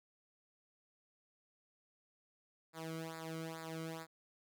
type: tone with flanger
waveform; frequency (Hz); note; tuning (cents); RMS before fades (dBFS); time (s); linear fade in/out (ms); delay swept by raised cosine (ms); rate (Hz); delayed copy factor
sawtooth; 162.1; E3; -29; -45; 2.73-4.07; 50; 0.33 to 1.16; 2.3; -0.95
effects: none